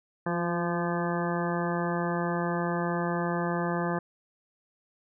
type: harmonic tone with a mistuned harmonic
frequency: 172.2 Hz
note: F3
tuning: 24 cents flat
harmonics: 1 / 2 / 3 / 4 / 5 / 6 / 7 / 9 / 10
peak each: -30 / -33 / -35 / -36 / -37 / -38 / -38 / -40 / -40 dBFS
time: 0.26-3.99 s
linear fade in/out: 5 ms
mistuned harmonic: 2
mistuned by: +23 cents
effects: none